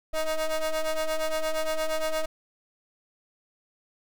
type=ring-modulated tone; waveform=45% pulse; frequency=313.7 Hz; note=D#4; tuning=14 cents sharp; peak=-22 dBFS; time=0.13-2.26 s; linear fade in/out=10 ms; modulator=318 Hz; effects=none